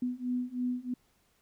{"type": "beating tone pair", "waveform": "sine", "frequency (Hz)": [246.9, 250], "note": ["B3", "B3"], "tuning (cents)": [0, 21], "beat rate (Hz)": 3.1, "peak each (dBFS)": [-34, -33], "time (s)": [0.02, 0.94], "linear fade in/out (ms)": 5, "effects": ["pink hiss -70 dBFS RMS until 1.41 s"]}